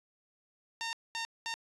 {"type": "tone bursts at uneven times", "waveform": "10% pulse", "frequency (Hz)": 914, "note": "A#5", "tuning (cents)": -34, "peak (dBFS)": -26, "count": 3, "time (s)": [[0.81, 0.93], [1.15, 1.25], [1.46, 1.54]], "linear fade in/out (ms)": 0, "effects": ["resampled to 24000 Hz"]}